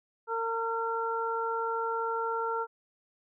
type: harmonic tone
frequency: 456.2 Hz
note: A#4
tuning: 37 cents flat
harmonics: 1 / 2 / 3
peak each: -33 / -33 / -33 dBFS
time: 0.27-2.67 s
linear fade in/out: 50 ms
effects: none